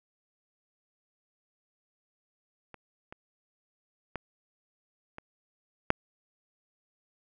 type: clicks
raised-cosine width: 0.5 ms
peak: -30 / -28 / -19 / -26 / -6 dBFS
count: 5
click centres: 2.743 / 3.125 / 4.157 / 5.184 / 5.904 s
effects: none